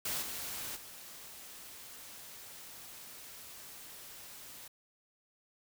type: noise with level steps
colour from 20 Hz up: white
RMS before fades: -36 / -41 / -50 dBFS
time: 0.05-4.68 s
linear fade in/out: 5 ms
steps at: 0.21 / 0.75 s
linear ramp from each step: 20 ms
effects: none